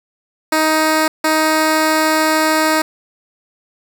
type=tone bursts at uneven times; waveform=10% pulse; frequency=313.4 Hz; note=D#4; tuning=13 cents sharp; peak=-4 dBFS; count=2; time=0.52-1.08 / 1.24-2.82 s; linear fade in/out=5 ms; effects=none